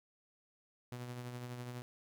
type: tone with tremolo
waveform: sawtooth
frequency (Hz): 122.9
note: B2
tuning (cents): -8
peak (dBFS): -37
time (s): 0.92-1.82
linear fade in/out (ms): 0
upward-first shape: triangle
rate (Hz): 12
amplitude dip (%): 45
effects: 13-bit